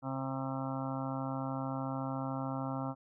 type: harmonic tone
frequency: 133.5 Hz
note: C3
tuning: 35 cents sharp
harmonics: 1 / 2 / 4 / 5 / 6 / 7 / 8 / 9 / 10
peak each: -39 / -38 / -45 / -45 / -44 / -46 / -48 / -48 / -47 dBFS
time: 0.02-2.95 s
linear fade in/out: 50 ms
effects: none